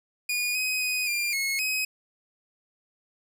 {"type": "tone with pitch steps", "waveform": "sawtooth", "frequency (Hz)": [2448, 2517, 2498, 2394, 2176, 2531], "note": ["D#7", "D#7", "D#7", "D7", "C#7", "D#7"], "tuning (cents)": [-29, 19, 6, 33, -33, 29], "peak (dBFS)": -22, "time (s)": [0.29, 1.85], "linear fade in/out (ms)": 5, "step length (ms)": 260, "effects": []}